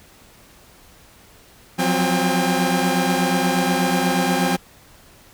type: tone cluster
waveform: sawtooth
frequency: 176.2 / 184.5 / 260.1 / 803 Hz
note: F3 / F#3 / C4 / G5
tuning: +16 / -5 / -10 / +41 cents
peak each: -19 dBFS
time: 1.78-4.57 s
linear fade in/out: 20 ms
effects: pink hiss -49 dBFS RMS until 5.33 s